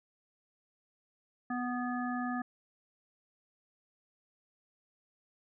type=harmonic tone with a mistuned harmonic; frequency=246.9 Hz; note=B3; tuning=in tune; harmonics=1 / 3 / 5 / 7; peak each=-34 / -39 / -41 / -42 dBFS; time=1.5-2.42 s; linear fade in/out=5 ms; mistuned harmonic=7; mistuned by=-17 cents; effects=none